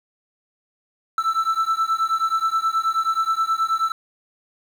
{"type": "beating tone pair", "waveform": "triangle", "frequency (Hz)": [1320, 1329.4], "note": ["E6", "E6"], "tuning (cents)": [2, 14], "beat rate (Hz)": 9.4, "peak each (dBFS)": [-20, -20], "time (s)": [1.18, 3.92], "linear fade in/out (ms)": 2, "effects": ["8-bit"]}